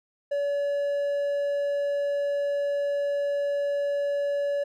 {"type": "tone", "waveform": "triangle", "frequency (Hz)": 570, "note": "C#5", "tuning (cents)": 48, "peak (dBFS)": -22, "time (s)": [0.31, 4.64], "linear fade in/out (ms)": 10, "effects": []}